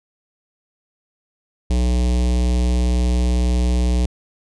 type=tone with notch filter; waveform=square; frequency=61 Hz; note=B1; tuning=21 cents flat; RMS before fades=-17 dBFS; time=1.7-4.06 s; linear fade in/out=5 ms; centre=1400 Hz; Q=0.61; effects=resampled to 22050 Hz